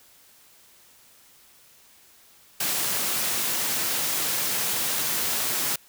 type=high-pass noise; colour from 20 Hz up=white; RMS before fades=-26 dBFS; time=2.6-5.76 s; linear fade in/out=5 ms; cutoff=100 Hz; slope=48 dB/octave; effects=white hiss -55 dBFS RMS until 5.88 s